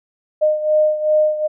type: beating tone pair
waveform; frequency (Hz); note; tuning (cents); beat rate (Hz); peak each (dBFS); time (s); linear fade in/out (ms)
sine; 612 / 614.6; D#5 / D#5; -29 / -21; 2.6; -14 / -19; 0.41-1.48; 20
effects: none